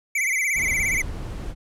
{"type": "tone with vibrato", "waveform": "square", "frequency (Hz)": 2169, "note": "C#7", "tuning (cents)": -38, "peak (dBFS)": -21, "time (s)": [0.15, 1.02], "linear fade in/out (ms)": 5, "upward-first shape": "sine", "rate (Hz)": 17, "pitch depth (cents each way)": 130}
{"type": "noise", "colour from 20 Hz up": "brown", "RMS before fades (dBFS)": -31, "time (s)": [0.54, 1.55], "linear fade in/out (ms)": 50}
{"effects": ["low-pass 12000 Hz 12 dB/octave"]}